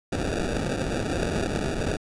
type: noise with sample-and-hold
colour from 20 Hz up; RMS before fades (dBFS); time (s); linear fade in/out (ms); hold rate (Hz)
white; -27; 0.12-1.97; 5; 1050
effects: resampled to 22050 Hz